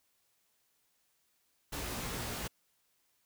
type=noise with comb filter; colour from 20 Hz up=pink; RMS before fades=-39 dBFS; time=1.72-2.48 s; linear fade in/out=10 ms; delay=17 ms; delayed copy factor=+0.55; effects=white hiss -75 dBFS RMS until 3.25 s